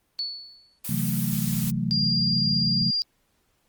sine tone with exponential decay, 4435 Hz, C#8, in tune, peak -24 dBFS, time 0.19-0.79 s, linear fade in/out 0 ms, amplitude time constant 130 ms
blue noise, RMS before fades -32 dBFS, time 0.84-1.71 s, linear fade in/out 10 ms
sine chord, F# half-diminished seventh, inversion second, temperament equal with one note detuned, 130.81 / 164.81 / 185 / 220.9 Hz, C3 / E3 / F#3 / A3, 0 / 0 / 0 / +7 cents, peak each -29 dBFS, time 0.89-2.91 s, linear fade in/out 5 ms
sine tone, 4794 Hz, D8, 35 cents sharp, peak -22 dBFS, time 1.91-3.02 s, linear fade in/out 0 ms
effects pink hiss -69 dBFS RMS until 3.68 s + Opus 32 kbps

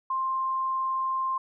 sine tone, 1053 Hz, C6, 11 cents sharp, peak -25 dBFS, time 0.1-1.38 s, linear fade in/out 5 ms, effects none

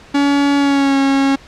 45% pulse tone with pitch glide, 283.1 to 273.5 Hz, C#4 to C#4, +37 to -23 cents, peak -11 dBFS, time 0.14-1.36 s, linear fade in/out 10 ms, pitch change -60 cents, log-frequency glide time 0.57-0.97 s, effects pink hiss -41 dBFS RMS until 1.47 s + low-pass 5000 Hz 12 dB/octave

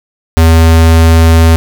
square tone, 81.8 Hz, E2, 13 cents flat, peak -3 dBFS, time 0.37-1.56 s, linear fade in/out 0 ms, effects none

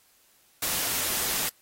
white noise, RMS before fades -28 dBFS, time 0.62-1.49 s, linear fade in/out 5 ms, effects white hiss -62 dBFS RMS until 1.61 s + AAC 48 kbps

